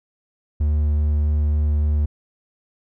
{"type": "tone", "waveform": "triangle", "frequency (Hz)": 74.7, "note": "D2", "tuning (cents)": 30, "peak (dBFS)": -14, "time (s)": [0.6, 2.06], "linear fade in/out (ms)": 10, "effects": []}